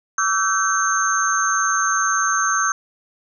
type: tone cluster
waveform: sine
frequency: 1140 / 1318 / 1541 / 6340 Hz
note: C#6 / E6 / G6 / G8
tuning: +48 / -1 / -30 / +19 cents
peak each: -22 dBFS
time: 0.18-2.72 s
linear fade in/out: 2 ms
effects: none